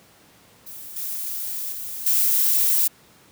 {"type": "noise with level steps", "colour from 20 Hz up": "violet", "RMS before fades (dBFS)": [-38, -29, -32, -19], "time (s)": [0.66, 2.88], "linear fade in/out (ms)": 10, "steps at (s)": [0.96, 1.72, 2.06], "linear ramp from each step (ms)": 5, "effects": ["pink hiss -53 dBFS RMS until 3.31 s", "high-pass 100 Hz 12 dB/octave"]}